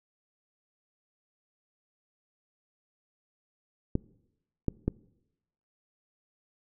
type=clicks; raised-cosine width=3 ms; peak=-13 dBFS; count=3; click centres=3.954 / 4.683 / 4.88 s; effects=noise-tail reverb RT60 0.9 s tail -23 dB re dry